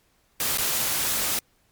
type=noise with dropouts; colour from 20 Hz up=white; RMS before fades=-25 dBFS; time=0.4-1.39 s; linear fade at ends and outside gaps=2 ms; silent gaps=0.575-0.582 s; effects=pink hiss -65 dBFS RMS until 1.71 s + MP3 96 kbps